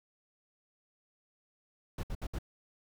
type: noise bursts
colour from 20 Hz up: brown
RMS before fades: -36 dBFS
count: 4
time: 1.98-2.387 s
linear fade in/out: 5 ms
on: 53 ms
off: 65 ms
effects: none